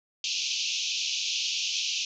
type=band-pass noise; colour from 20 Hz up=pink; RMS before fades=-30 dBFS; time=0.24-2.05 s; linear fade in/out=2 ms; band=2500 to 6600 Hz; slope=96 dB/octave; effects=none